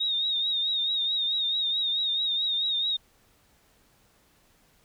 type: tone with vibrato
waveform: sine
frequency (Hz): 3729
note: A#7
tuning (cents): 0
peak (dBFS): -24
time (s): 0-2.97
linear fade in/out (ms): 10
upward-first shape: triangle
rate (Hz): 4.6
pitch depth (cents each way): 73
effects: pink hiss -63 dBFS RMS until 4.84 s